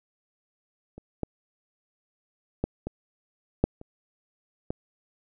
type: clicks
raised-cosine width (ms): 2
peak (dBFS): -29 / -15 / -12 / -18 / -6 / -29 / -16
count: 7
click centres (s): 0.98 / 1.233 / 2.64 / 2.87 / 3.64 / 3.814 / 4.705
effects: none